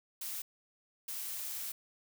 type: noise bursts at uneven times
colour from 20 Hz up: blue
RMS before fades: -40 dBFS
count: 2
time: 0.21-0.42 / 1.08-1.72 s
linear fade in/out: 5 ms
effects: none